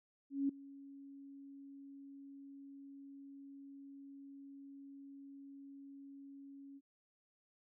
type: tone with ADSR envelope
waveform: sine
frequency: 277.2 Hz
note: C#4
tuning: in tune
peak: -30 dBFS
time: 0.3-6.81 s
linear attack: 190 ms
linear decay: 6 ms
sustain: -21 dB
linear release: 44 ms
effects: none